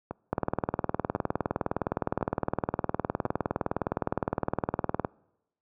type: two click trains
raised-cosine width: 1 ms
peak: -19 / -12 dBFS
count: 4 / 93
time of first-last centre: 0.11-3.261 / 0.33-5.048 s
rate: 0.952 / 19.5 Hz
effects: noise-tail reverb RT60 0.9 s tail -26 dB re dry + high-pass 80 Hz 12 dB/octave